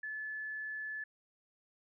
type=tone; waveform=sine; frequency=1729 Hz; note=A6; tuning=31 cents flat; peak=-38 dBFS; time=0.03-1.04 s; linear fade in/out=5 ms; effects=none

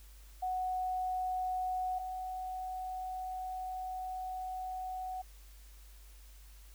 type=tone pair in turn; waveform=sine; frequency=740 / 743.9 Hz; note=F#5 / F#5; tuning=0 / +9 cents; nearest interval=unison; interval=9 cents; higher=second; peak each=-32 / -37 dBFS; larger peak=first; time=0.42-1.99 / 1.99-5.22 s; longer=second; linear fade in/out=10 ms; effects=added 50 Hz sine -52 dBFS peak until 6.74 s + white hiss -62 dBFS RMS until 6.74 s

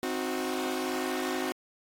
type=chord; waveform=sawtooth; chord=C diminished; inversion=none; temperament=equal with one note detuned; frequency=261.6 / 311.1 / 366.4 Hz; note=C4 / Eb4 / Gb4; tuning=0 / 0 / -17 cents; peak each=-30 / -33 / -29 dBFS; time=0.03-1.52 s; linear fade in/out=0 ms; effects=AAC 48 kbps

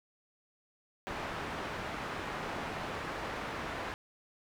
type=low-pass noise; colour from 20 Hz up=white; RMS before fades=-39 dBFS; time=1.07-3.94 s; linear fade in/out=0 ms; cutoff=1500 Hz; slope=12 dB/octave; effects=none

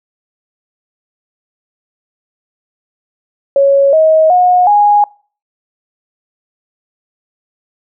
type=tone with pitch steps; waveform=sine; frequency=554.4 / 633.2 / 723.1 / 825.9 Hz; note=C#5 / D#5 / F#5 / G#5; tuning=0 / +30 / -40 / -10 cents; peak=-5 dBFS; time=3.56-5.04 s; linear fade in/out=2 ms; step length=370 ms; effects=noise-tail reverb RT60 0.4 s tail -24 dB re dry

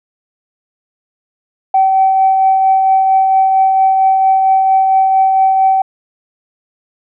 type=tone with tremolo; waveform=sine; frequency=767 Hz; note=G5; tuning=38 cents flat; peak=-5 dBFS; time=1.74-5.82 s; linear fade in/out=5 ms; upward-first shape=triangle; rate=4.4 Hz; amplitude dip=35%; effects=tanh soft clip ceiling -1 dBFS

